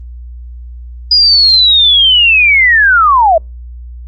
sine linear sweep, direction down, 4961 to 618 Hz, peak -4 dBFS, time 1.11-3.38 s, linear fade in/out 5 ms, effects added 60 Hz sine -25 dBFS peak until 4.07 s + Opus 24 kbps

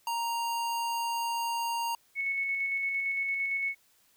square tone, 932.3 Hz, A#5, in tune, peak -30 dBFS, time 0.07-1.95 s, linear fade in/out 2 ms
sine tone with tremolo, 2206 Hz, C#7, 9 cents flat, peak -27 dBFS, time 2.15-3.75 s, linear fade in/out 50 ms, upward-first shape square, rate 8.8 Hz, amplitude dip 25%
effects white hiss -66 dBFS RMS until 4.16 s

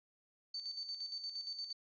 sine tone with tremolo, 4542 Hz, C#8, 41 cents sharp, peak -38 dBFS, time 0.54-1.73 s, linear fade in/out 5 ms, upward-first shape square, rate 8.6 Hz, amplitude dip 55%, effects resampled to 11025 Hz

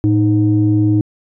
sine tone pair together, 110 / 310.5 Hz, A2 / D#4, 0 / -3 cents, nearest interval octave + tritone, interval 1797 cents, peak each -12 dBFS, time 0.04-1.01 s, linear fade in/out 0 ms, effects tanh soft clip ceiling -3 dBFS

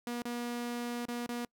sawtooth tone with dropouts, 240 Hz, B3, 49 cents flat, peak -31 dBFS, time 0.07-1.45 s, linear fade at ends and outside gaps 2 ms, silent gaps 0.221-0.253 / 1.055-1.084 / 1.264-1.29 s, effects noise-tail reverb RT60 0.1 s tail -26 dB re dry

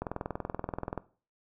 click train, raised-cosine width 1 ms, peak -19 dBFS, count 21, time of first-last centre 0.02-0.977 s, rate 20.9 Hz, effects noise-tail reverb RT60 0.4 s tail -18 dB re dry

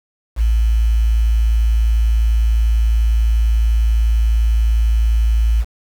sine tone with quantisation, 55.7 Hz, A1, 22 cents sharp, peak -11 dBFS, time 0.36-5.65 s, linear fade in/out 50 ms, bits 6, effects none

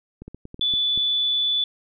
clicks, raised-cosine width 3 ms, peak -24 dBFS, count 8, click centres 0.22 / 0.28 / 0.346 / 0.454 / 0.544 / 0.594 / 0.738 / 0.976 s
sine tone, 3471 Hz, A7, 24 cents flat, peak -19 dBFS, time 0.61-1.64 s, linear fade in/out 2 ms
effects none

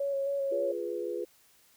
sine tone with vibrato, 554.4 Hz, C#5, in tune, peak -28 dBFS, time 0-0.72 s, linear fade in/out 5 ms, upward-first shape square, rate 3.8 Hz, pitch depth 16 cents each way
sine chord, F diminished, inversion none, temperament equal, 349.2 / 415.3 / 493.9 Hz, F4 / Ab4 / Cb5, 0 / 0 / 0 cents, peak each -36 dBFS, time 0.51-1.25 s, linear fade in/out 10 ms
effects white hiss -63 dBFS RMS until 1.76 s

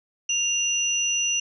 sine tone pair together, 2794 / 5920 Hz, F7 / F#8, 0 / 0 cents, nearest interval octave + minor second, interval 1300 cents, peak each -24 dBFS, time 0.29-1.4 s, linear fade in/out 5 ms, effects none

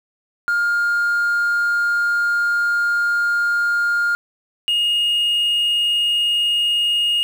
triangle tone pair in turn, 1411 / 2858 Hz, F6 / F7, +17 / +39 cents, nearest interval octave, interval 1222 cents, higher second, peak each -13 dBFS, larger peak neither, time 0.48-4.15 / 4.68-7.23 s, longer first, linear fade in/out 0 ms, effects tanh soft clip ceiling -10 dBFS + 7-bit

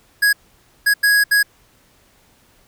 square tone bursts at uneven times, 1661.2 Hz, G#6, in tune, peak -12 dBFS, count 4, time 0.22-0.33 / 0.86-0.94 / 1.03-1.24 / 1.31-1.43 s, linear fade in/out 10 ms, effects pink hiss -55 dBFS RMS until 2.67 s

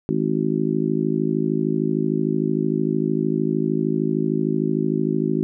harmonic tone, 53.2 Hz, G#1, 42 cents sharp, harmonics 3 / 4 / 5 / 6 / 7, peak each -25 / -25 / -25 / -25 / -25 dBFS, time 0.09-5.43 s, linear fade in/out 0 ms, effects none

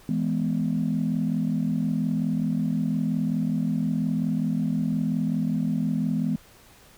sine tone cluster, 164.2 / 209.7 / 248.7 Hz, E3 / G#3 / B3, -6 / +17 / +12 cents, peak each -26 dBFS, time 0.09-6.36 s, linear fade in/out 2 ms, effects tanh soft clip ceiling -15 dBFS + pink hiss -53 dBFS RMS until 6.97 s

